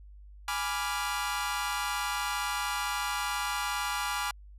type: chord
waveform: sawtooth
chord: G# diminished seventh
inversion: none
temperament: equal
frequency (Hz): 830.6 / 987.8 / 1174.7 / 1396.9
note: G#5 / B5 / D6 / F6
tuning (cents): 0 / 0 / 0 / 0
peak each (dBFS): -32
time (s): 0.48-4.31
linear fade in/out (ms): 2
effects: added 50 Hz sine -47 dBFS peak until 4.58 s + resampled to 32000 Hz